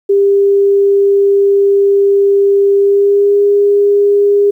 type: tone with pitch glide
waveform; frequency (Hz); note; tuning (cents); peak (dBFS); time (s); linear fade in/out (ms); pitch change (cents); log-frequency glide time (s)
sine; 398.6 to 405.6; G4 to G#4; +29 to -41; -6; 0.09-4.51; 10; +30; 2.77-3.4
effects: 8-bit